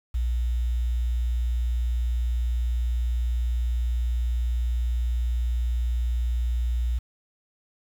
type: tone with quantisation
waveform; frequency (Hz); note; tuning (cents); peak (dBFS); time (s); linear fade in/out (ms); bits
sine; 60; B1; -49; -22; 0.14-6.99; 10; 8
effects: none